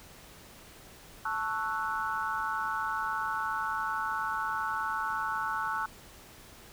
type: chord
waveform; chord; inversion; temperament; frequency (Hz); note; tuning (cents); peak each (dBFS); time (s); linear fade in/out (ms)
sine; F# minor seventh; first; equal; 880 / 1108.7 / 1318.5 / 1480; A5 / C#6 / E6 / F#6; 0 / 0 / 0 / 0; -35 / -36 / -35 / -35; 1.25-5.86; 5
effects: pink hiss -52 dBFS RMS until 6.72 s